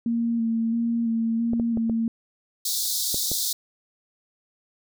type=tone with vibrato; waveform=sine; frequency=230 Hz; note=A#3; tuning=23 cents flat; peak=-21 dBFS; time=0.06-2.08 s; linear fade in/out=2 ms; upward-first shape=square; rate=1.5 Hz; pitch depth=20 cents each way
type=clicks; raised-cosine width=2 ms; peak=-18 dBFS; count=6; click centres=1.534 / 1.598 / 1.773 / 1.897 / 3.144 / 3.316 s
type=high-pass noise; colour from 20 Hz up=pink; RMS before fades=-26 dBFS; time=2.65-3.53 s; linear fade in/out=5 ms; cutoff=3600 Hz; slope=96 dB/octave
effects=none